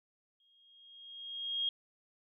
sine tone with exponential growth, 3256 Hz, G#7, 35 cents flat, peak -29 dBFS, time 0.4-1.69 s, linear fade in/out 2 ms, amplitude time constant 280 ms, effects none

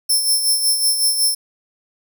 15% pulse tone with tremolo, 5340 Hz, E8, 22 cents sharp, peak -7 dBFS, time 0.09-1.35 s, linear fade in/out 10 ms, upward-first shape sine, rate 5.4 Hz, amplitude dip 55%, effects none

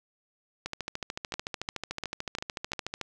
two click trains, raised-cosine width 0.2 ms, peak -16 / -15 dBFS, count 33 / 5, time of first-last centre 0.66-3.013 / 1.34-2.734 s, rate 13.6 / 2.87 Hz, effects none

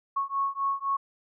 sine beating tone pair, 1100 / 1103.9 Hz, C#6 / C#6, -14 / -8 cents, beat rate 3.9 Hz, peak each -29 dBFS, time 0.16-0.97 s, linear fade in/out 10 ms, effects none

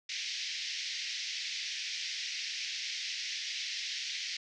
white band-pass noise, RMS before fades -38 dBFS, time 0.09-4.37 s, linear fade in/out 5 ms, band 1900 to 5800 Hz, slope 48 dB/octave, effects none

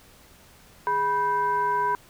sine tone with frequency modulation, 982 Hz, B5, 10 cents flat, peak -21 dBFS, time 0.87-1.95 s, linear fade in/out 0 ms, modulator 569 Hz, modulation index 0.62, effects pink hiss -53 dBFS RMS until 2.09 s

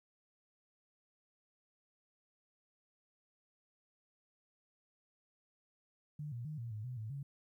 sine tone with pitch steps, 149.2 / 119.1 / 153.2 / 117.1 / 106.7 / 125.7 / 109.2 / 139.6 Hz, D3 / A#2 / D#3 / A#2 / G#2 / B2 / A2 / C#3, +28 / +38 / -27 / +8 / +47 / +31 / -13 / +13 cents, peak -40 dBFS, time 6.19-7.23 s, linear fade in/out 5 ms, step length 130 ms, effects 13-bit

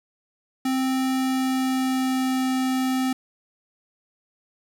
square tone with pitch glide, 261.6 to 259.6 Hz, C4 to C4, 0 to -13 cents, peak -22 dBFS, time 0.65-3.13 s, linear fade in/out 5 ms, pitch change -13 cents, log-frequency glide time 1.12-2.5 s, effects 8-bit

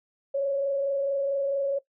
sine tone with frequency modulation, 554.4 Hz, C#5, in tune, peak -23 dBFS, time 0.34-1.79 s, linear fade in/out 10 ms, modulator 24.5 Hz, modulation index 0.4, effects noise-tail reverb RT60 0.1 s tail -17 dB re dry

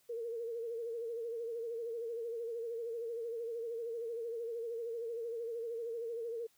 sine tone with vibrato, 463.1 Hz, A#4, 11 cents flat, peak -37 dBFS, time 0.09-6.47 s, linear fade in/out 10 ms, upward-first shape sine, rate 13 Hz, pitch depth 58 cents each way, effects white hiss -71 dBFS RMS until 6.57 s

